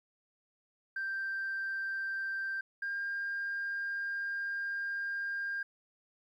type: tone pair in turn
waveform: sine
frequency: 1571 / 1604 Hz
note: G6 / G6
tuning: +3 / +39 cents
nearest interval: unison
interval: 36 cents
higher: second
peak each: -32 / -32 dBFS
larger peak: neither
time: 0.96-2.61 / 2.82-5.63 s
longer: second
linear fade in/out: 5 ms
effects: tanh soft clip ceiling -30 dBFS + 12-bit